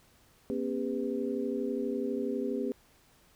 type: tone cluster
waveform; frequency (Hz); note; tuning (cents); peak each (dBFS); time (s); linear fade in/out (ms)
sine; 239.1 / 271.3 / 403 / 498.2; A#3 / C#4 / G4 / B4; +44 / -37 / +48 / +15; -35 / -35 / -34 / -38; 0.5-2.72; 0
effects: pink hiss -63 dBFS RMS until 3.35 s